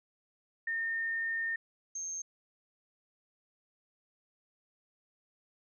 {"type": "tone pair in turn", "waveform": "sine", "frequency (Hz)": [1823, 6385], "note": ["A#6", "G8"], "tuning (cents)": [-39, 31], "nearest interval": "octave + minor seventh", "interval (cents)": 2170, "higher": "second", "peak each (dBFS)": [-31, -36], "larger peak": "first", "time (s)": [[0.67, 1.56], [1.95, 2.22]], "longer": "first", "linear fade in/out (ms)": 5, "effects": []}